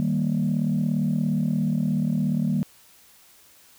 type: chord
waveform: sine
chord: Eb major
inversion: none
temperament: equal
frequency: 155.56 / 196 / 233.1 Hz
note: Eb3 / G3 / Bb3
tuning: 0 / 0 / 0 cents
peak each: -24 dBFS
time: 0-2.63 s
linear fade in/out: 0 ms
effects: tanh soft clip ceiling -15 dBFS + white hiss -54 dBFS RMS until 3.78 s